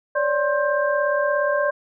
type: tone cluster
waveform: sine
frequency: 548 / 585 / 1061 / 1581 Hz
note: C#5 / D5 / C6 / G6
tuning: -20 / -7 / +24 / +14 cents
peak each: -28 / -20 / -26 / -25 dBFS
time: 0.15-1.71 s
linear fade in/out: 10 ms
effects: none